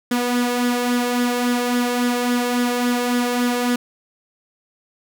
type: tone with flanger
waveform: sawtooth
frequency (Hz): 244.2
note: B3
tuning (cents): -19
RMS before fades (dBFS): -20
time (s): 0.11-3.76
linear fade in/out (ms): 5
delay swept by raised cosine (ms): 0.57 to 1.87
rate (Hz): 3.6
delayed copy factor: +0.5
effects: none

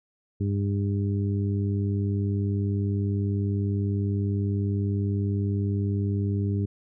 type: harmonic tone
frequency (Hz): 100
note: G2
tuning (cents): +35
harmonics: 1 / 2 / 3 / 4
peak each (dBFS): -24 / -30 / -34 / -36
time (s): 0.4-6.66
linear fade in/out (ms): 10
effects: none

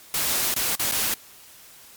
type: noise with dropouts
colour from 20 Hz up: white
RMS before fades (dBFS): -24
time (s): 0.14-1.14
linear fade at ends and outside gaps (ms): 2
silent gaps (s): 0.541-0.562 / 0.754-0.795 / 0.914-0.92
effects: white hiss -48 dBFS RMS until 1.96 s + MP3 96 kbps

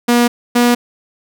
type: tone pair in turn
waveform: sawtooth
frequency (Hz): 239.9 / 241.4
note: A#3 / B3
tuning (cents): +50 / -39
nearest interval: unison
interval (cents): 11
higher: second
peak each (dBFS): -5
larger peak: neither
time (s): 0.08-0.28 / 0.55-0.75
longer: neither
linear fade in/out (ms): 10
effects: none

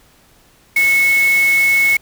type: tone in noise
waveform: sine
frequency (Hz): 2197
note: C#7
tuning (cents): -16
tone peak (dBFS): -10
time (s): 0.76-1.97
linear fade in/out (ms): 5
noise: white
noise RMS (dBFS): -26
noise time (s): 0.76-1.97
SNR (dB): +13
effects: pink hiss -51 dBFS RMS until 2.01 s

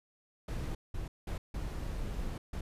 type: noise bursts at uneven times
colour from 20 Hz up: brown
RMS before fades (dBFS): -37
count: 5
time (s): 0.48-0.75 / 0.94-1.08 / 1.27-1.38 / 1.54-2.38 / 2.53-2.61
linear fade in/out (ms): 5
effects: resampled to 32000 Hz

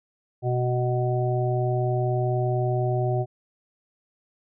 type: harmonic tone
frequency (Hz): 124.2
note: B2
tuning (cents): +10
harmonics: 1 / 3 / 5 / 6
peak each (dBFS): -23 / -28 / -30 / -31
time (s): 0.42-3.26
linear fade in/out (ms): 50
effects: none

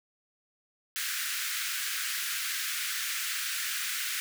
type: high-pass noise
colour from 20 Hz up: pink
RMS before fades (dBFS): -33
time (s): 0.96-4.2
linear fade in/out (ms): 0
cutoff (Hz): 1400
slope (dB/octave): 48
effects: none

